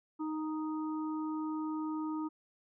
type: harmonic tone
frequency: 311.1 Hz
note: D#4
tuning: in tune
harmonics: 1 / 3 / 4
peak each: -34 / -44 / -46 dBFS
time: 0.19-2.29 s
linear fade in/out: 20 ms
effects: none